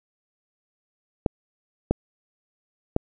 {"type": "clicks", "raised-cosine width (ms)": 2, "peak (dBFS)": -6, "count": 3, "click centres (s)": [1.262, 1.91, 2.964], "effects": []}